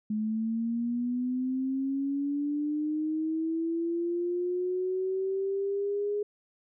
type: linear sweep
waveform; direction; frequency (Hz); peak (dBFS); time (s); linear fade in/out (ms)
sine; up; 212 to 415.3; -27; 0.1-6.23; 5
effects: none

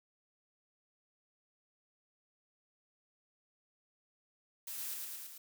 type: noise with echo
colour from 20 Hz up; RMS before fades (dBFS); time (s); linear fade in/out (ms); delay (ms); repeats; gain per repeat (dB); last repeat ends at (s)
blue; -43; 4.67-4.94; 5; 110; 4; -2; 5.38
effects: none

